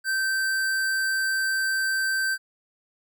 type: tone with hard clipping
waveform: sine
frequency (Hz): 1555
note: G6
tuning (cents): -14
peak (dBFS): -24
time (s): 0.04-2.38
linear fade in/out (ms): 50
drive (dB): 18
effects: none